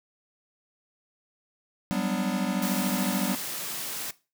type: chord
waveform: square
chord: G major seventh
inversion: third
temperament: equal with one note detuned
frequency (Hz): 185 / 198.62 / 246.9 / 293.7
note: F#3 / G3 / B3 / D4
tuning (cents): 0 / +23 / 0 / 0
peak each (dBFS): -31 / -31 / -32 / -35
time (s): 1.91-3.35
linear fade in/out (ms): 0
type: high-pass noise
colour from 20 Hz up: white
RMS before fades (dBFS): -34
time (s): 2.62-4.11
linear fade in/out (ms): 5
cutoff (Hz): 110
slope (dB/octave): 48
effects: noise-tail reverb RT60 0.3 s tail -19 dB re dry